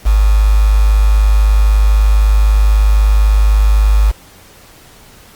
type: tone with quantisation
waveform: sine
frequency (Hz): 51.91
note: G#1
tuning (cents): 0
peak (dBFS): -6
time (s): 0.05-4.12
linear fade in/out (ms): 20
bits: 4
effects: pink hiss -41 dBFS RMS until 5.35 s + Opus 48 kbps